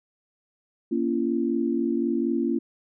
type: tone cluster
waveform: sine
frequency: 235.2 / 279.3 / 340.4 Hz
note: A#3 / C#4 / F4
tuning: +16 / +13 / -44 cents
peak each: -26 / -27 / -26 dBFS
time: 0.91-2.59 s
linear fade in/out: 10 ms
effects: none